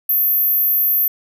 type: tone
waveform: sine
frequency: 13430 Hz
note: G#9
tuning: 18 cents sharp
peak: -13 dBFS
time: 0.09-1.08 s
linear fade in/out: 5 ms
effects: none